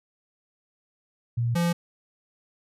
sine / square tone pair in turn, 118.2 / 171.61 Hz, A#2 / F3, +24 / -30 cents, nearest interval tritone, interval 646 cents, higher second, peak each -22 dBFS, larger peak neither, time 1.37-1.55 / 1.55-1.73 s, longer neither, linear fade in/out 10 ms, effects resampled to 32000 Hz

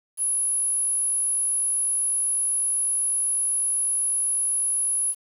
sine tone, 10548 Hz, E9, in tune, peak -21 dBFS, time 0.17-5.15 s, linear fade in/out 50 ms, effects 8-bit

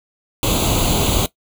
pink noise with comb filter, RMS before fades -17 dBFS, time 0.43-1.26 s, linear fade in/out 0 ms, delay 0.28 ms, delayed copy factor +0.85, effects noise-tail reverb RT60 0.1 s tail -17 dB re dry

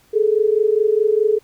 sine tone pair together, 417 / 441.8 Hz, G#4 / A4, +7 / +7 cents, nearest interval minor second, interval 100 cents, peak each -16 dBFS, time 0.13-1.39 s, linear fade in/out 20 ms, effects pink hiss -55 dBFS RMS until 1.43 s

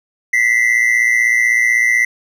triangle tone pair together, 1953 / 2069 Hz, B6 / C7, -20 / -20 cents, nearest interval minor second, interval 100 cents, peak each -12 dBFS, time 0.33-2.05 s, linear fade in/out 5 ms, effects none

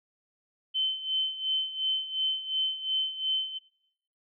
sine tone with tremolo, 3071 Hz, G7, 36 cents flat, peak -24 dBFS, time 0.74-3.59 s, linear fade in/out 20 ms, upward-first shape sine, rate 2.8 Hz, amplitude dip 75%, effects noise-tail reverb RT60 0.8 s tail -21 dB re dry

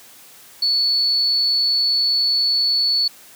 sine tone, 4435 Hz, C#8, in tune, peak -15 dBFS, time 0.62-3.08 s, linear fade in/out 5 ms, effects white hiss -45 dBFS RMS until 3.35 s + high-pass 100 Hz 12 dB/octave

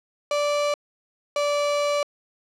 35% pulse tone pair in turn, 584 / 581.2 Hz, D5 / D5, -10 / -18 cents, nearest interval unison, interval 8 cents, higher first, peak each -19 / -19 dBFS, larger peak neither, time 0.31-0.74 / 1.36-2.03 s, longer second, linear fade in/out 2 ms, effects low-pass 7000 Hz 12 dB/octave

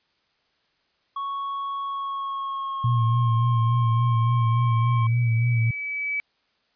triangle tone with pitch glide, 1108.7 to 1067.2 Hz, C#6 to C6, 0 to +34 cents, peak -25 dBFS, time 1.16-5.07 s, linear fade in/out 5 ms, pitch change -66 cents, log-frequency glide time 1.84-3.47 s
sine tone with vibrato, 117.1 Hz, A#2, 8 cents sharp, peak -18 dBFS, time 2.84-5.71 s, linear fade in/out 5 ms, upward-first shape sine, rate 3.5 Hz, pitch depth 53 cents each way
sine tone with exponential growth, 2291 Hz, D7, 44 cents flat, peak -23 dBFS, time 2.98-6.2 s, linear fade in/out 0 ms, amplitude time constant 700 ms
effects white hiss -68 dBFS RMS until 6.75 s + resampled to 11025 Hz

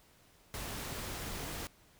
pink noise, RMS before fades -41 dBFS, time 0.54-1.67 s, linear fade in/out 0 ms
click, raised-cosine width 3 ms, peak -32 dBFS, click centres 1.269 s
effects pink hiss -64 dBFS RMS until 1.99 s

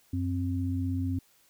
sine tone pair together, 93.16 / 263.5 Hz, F#2 / C4, +12 / +12 cents, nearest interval octave + tritone, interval 1800 cents, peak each -29 / -31 dBFS, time 0.13-1.19 s, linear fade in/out 5 ms, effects white hiss -64 dBFS RMS until 1.49 s

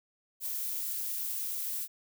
violet noise, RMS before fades -35 dBFS, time 0.4-1.88 s, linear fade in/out 50 ms, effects none

